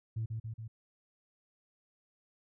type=tone with echo; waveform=sine; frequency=111.7 Hz; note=A2; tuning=27 cents sharp; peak=-31 dBFS; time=0.16-0.26 s; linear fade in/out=10 ms; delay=140 ms; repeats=3; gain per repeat=-3 dB; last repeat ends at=0.68 s; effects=tanh soft clip ceiling -29 dBFS